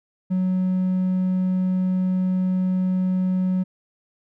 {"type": "tone", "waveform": "triangle", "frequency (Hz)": 185, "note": "F#3", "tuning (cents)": 0, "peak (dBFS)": -16, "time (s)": [0.3, 3.64], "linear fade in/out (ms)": 20, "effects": ["tanh soft clip ceiling -12 dBFS"]}